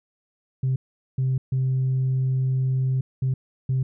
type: tone bursts at uneven times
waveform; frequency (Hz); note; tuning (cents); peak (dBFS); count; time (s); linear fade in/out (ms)
sine; 130.81; C3; 0; -18; 5; 0.63-0.76 / 1.18-1.38 / 1.52-3.01 / 3.22-3.34 / 3.69-3.83; 5
effects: tanh soft clip ceiling -17 dBFS